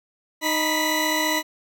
20% pulse tone cluster, 310.1 / 979 / 1993 Hz, D#4 / B5 / B6, -6 / -15 / +15 cents, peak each -20 dBFS, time 0.41-1.43 s, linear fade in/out 50 ms, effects none

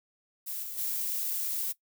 violet noise with level steps, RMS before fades -36 / -39 / -32 dBFS, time 0.46-1.73 s, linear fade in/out 20 ms, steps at 0.62 / 0.77 s, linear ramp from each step 20 ms, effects noise-tail reverb RT60 0.1 s tail -18 dB re dry

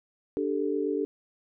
sine chord, D suspended fourth, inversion none, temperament equal, 293.7 / 392 / 440 Hz, D4 / G4 / A4, 0 / 0 / 0 cents, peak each -30 / -30 / -30 dBFS, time 0.37-1.05 s, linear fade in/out 0 ms, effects none

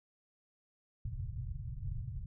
white low-pass noise, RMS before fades -40 dBFS, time 1.05-2.26 s, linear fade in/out 5 ms, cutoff 130 Hz, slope 48 dB/octave, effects none

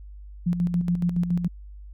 sine tone with tremolo, 174.61 Hz, F3, in tune, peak -19 dBFS, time 0.46-1.48 s, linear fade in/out 10 ms, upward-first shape square, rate 7.1 Hz, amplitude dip 55%, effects added 50 Hz sine -39 dBFS peak until 1.93 s

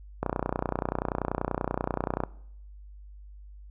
click train, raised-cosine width 1 ms, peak -13 dBFS, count 62, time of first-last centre 0.23-2.237 s, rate 30.4 Hz, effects noise-tail reverb RT60 0.7 s tail -21 dB re dry + added 50 Hz sine -44 dBFS peak until 3.7 s

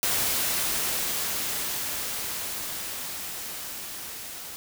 white noise with level ramp, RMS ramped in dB -25 to -39 dBFS, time 0.03-4.56 s, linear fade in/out 0 ms, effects none

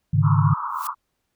sine chord, Ab suspended fourth, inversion none, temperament equal with one note detuned, 103.83 / 138.59 / 153.78 Hz, Ab2 / Db3 / Eb3, 0 / 0 / -20 cents, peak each -19 dBFS, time 0.13-0.54 s, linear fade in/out 10 ms
pink band-pass noise, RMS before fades -28 dBFS, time 0.22-0.95 s, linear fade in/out 50 ms, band 930 to 1300 Hz, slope 96 dB/octave
blue noise with exponential growth, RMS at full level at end -30 dBFS, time 0.68-0.87 s, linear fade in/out 1 ms, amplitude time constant 40 ms
effects pink hiss -75 dBFS RMS until 1.35 s

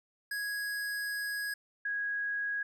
square / sine tone pair in turn, 1661.2 / 1653.4 Hz, G#6 / G#6, 0 / -8 cents, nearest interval unison, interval 8 cents, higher first, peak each -34 / -31 dBFS, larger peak second, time 0.31-1.54 / 1.85-2.63 s, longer first, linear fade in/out 5 ms, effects none

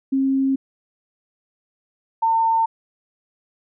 sine tone pair in turn, 268.8 / 904.1 Hz, C4 / A5, +47 / +47 cents, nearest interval octave + major sixth, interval 2100 cents, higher second, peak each -16 / -15 dBFS, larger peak second, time 0.12-0.56 / 2.22-2.66 s, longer neither, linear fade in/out 10 ms, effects none

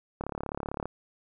click train, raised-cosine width 1 ms, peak -19 dBFS, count 24, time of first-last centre 0.21-0.856 s, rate 35.6 Hz, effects none

